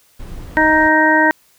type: noise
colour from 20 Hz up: brown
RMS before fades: -31 dBFS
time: 0.19-0.89 s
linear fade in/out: 10 ms
type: harmonic tone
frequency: 311.9 Hz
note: D#4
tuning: 4 cents sharp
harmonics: 1 / 2 / 3 / 5 / 6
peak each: -16 / -18 / -15 / -16 / -15 dBFS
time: 0.57-1.31 s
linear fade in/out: 0 ms
effects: white hiss -54 dBFS RMS until 1.58 s